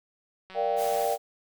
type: click train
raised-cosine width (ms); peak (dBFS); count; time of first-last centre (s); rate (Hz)
0.3; -30; 104; 0.5-1.048; 188
type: chord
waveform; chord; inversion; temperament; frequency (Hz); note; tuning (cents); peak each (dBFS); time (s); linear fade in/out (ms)
sine; G minor seventh; first; equal; 466.2 / 587.3 / 698.5 / 784; Bb4 / D5 / F5 / G5; 0 / 0 / 0 / 0; -30 / -29 / -30 / -29; 0.54-1.18; 50
type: noise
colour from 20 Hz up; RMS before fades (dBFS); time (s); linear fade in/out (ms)
white; -39; 0.76-1.18; 50
effects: none